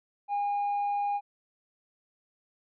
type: tone with tanh clipping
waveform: sine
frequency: 814 Hz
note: G#5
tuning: 35 cents flat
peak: -27 dBFS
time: 0.28-1.21 s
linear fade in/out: 50 ms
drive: 1 dB
effects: none